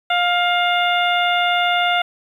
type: harmonic tone with a mistuned harmonic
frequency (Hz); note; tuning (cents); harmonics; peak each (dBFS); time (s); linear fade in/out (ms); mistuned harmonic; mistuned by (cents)
707; F5; +21; 1 / 2 / 3 / 4 / 5; -18 / -21 / -23 / -24 / -25; 0.1-2.02; 5; 2; -15
effects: 8-bit